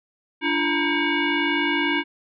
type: tone with frequency modulation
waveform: sine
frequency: 975 Hz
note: B5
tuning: 23 cents flat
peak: -19 dBFS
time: 0.41-2.04 s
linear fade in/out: 50 ms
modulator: 633 Hz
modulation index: 2.9
effects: none